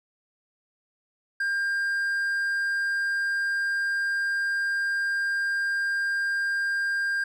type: tone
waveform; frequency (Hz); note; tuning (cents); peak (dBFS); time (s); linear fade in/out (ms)
triangle; 1600; G6; +35; -22; 1.4-7.24; 5
effects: none